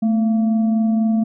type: tone with frequency modulation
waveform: sine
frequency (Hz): 220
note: A3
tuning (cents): 0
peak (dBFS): -14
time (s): 0.02-1.24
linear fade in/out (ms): 10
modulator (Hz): 464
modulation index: 0.32
effects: none